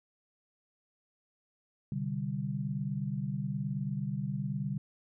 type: chord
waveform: sine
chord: C suspended second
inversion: none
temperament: equal with one note detuned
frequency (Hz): 127.9 / 146.83 / 196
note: C3 / D3 / G3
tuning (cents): -39 / 0 / 0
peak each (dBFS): -37 / -35 / -36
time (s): 1.92-4.78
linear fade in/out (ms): 2
effects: none